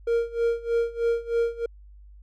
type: tone with tremolo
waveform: triangle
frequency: 466.2 Hz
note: A#4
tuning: in tune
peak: -17 dBFS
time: 0.07-1.66 s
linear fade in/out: 5 ms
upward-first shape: sine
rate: 3.2 Hz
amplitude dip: 90%
effects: added 50 Hz sine -45 dBFS peak until 2.22 s